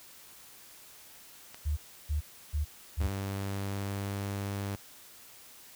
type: click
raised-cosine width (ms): 0.2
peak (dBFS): -28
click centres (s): 1.545
type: tone bursts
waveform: sine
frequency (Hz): 74.6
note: D2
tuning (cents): +28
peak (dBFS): -27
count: 4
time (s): 1.65-3.09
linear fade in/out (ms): 20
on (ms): 120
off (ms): 320
type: tone with pitch glide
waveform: sawtooth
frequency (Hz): 98 to 100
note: G2 to G2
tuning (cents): 0 to +35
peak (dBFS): -29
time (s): 3-4.76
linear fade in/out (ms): 10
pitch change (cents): +35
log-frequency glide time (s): 3.17-4.18
effects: white hiss -53 dBFS RMS until 5.75 s